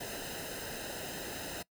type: noise with comb filter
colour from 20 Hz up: pink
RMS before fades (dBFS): -41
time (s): 0-1.63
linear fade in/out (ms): 10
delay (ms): 0.88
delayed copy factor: -0.75
effects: noise-tail reverb RT60 0.1 s tail -22 dB re dry